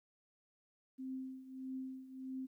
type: tone with tremolo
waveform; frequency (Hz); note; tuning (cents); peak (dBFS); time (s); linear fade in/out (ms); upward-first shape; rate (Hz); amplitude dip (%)
sine; 261.6; C4; 0; -39; 0.98-2.47; 20; triangle; 1.6; 80
effects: 13-bit